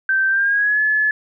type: tone with pitch glide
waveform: sine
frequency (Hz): 1557 to 1717.6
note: G6 to A6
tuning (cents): -12 to -42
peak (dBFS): -14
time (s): 0.09-1.11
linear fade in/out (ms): 2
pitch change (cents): +170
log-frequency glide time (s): 0.28-0.81
effects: none